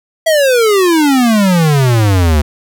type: exponential sweep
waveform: square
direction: down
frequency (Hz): 662 to 71.8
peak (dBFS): -8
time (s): 0.26-2.42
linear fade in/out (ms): 10
effects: none